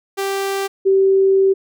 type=tone pair in turn; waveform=sawtooth / sine; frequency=392 / 386.6 Hz; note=G4 / G4; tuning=0 / -24 cents; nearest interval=unison; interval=24 cents; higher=first; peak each=-15 / -10 dBFS; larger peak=second; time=0.17-0.68 / 0.85-1.54 s; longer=second; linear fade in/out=20 ms; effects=none